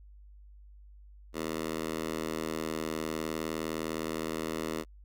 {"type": "tone with high-pass filter", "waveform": "10% pulse", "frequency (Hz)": 79.6, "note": "D#2", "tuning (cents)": 40, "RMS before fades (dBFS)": -35, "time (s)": [1.33, 4.85], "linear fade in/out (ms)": 50, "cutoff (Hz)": 280, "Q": 1, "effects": ["added 50 Hz sine -50 dBFS peak until 5.04 s"]}